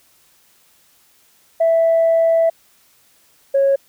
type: tone pair in turn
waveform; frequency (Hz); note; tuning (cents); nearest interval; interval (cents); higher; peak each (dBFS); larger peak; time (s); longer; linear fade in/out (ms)
sine; 659.3 / 549.5; E5 / C#5; 0 / -15; minor third; 315; first; -10; neither; 1.6-2.5 / 3.54-3.76; first; 10
effects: tanh soft clip ceiling -8 dBFS + white hiss -55 dBFS RMS until 3.88 s